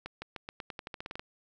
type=accelerating click train; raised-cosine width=0.3 ms; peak=-23 dBFS; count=14; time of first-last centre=0.06-1.195 s; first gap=160 ms; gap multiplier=0.89; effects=none